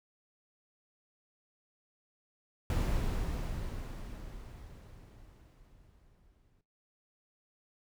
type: noise with exponential decay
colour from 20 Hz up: brown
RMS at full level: -29 dBFS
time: 2.7-6.61 s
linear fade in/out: 1 ms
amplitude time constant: 850 ms
effects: noise-tail reverb RT60 0.2 s tail -17 dB re dry